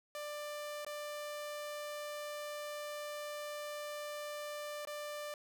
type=tone with dropouts; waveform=sawtooth; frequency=592 Hz; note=D5; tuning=14 cents sharp; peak=-37 dBFS; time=0.15-5.34 s; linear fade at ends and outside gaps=1 ms; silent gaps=0.848-0.865 / 4.851-4.872 s; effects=none